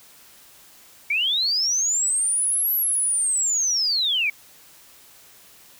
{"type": "linear two-way sweep", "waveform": "sine", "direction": "up then down", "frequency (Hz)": [2209, 11840, 2209], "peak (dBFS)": -19, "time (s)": [1.1, 4.3], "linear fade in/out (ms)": 5, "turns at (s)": 2.74, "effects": ["white hiss -50 dBFS RMS until 5.79 s"]}